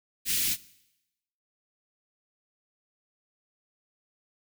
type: band-stop noise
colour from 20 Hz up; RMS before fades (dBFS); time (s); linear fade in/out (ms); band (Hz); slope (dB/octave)
white; -27; 0.25-0.57; 50; 280 to 2000; 24
effects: noise-tail reverb RT60 0.9 s tail -20 dB re dry